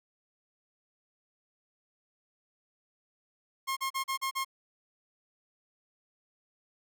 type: tone bursts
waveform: sawtooth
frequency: 1072 Hz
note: C6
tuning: 42 cents sharp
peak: -26 dBFS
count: 6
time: 3.67-4.448 s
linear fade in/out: 20 ms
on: 98 ms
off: 38 ms
effects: none